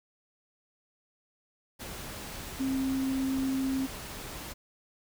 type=tone in noise; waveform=sine; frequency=265.9 Hz; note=C4; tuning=28 cents sharp; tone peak=-27 dBFS; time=2.59-3.87 s; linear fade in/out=20 ms; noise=pink; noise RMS=-41 dBFS; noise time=1.79-4.54 s; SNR=+11 dB; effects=none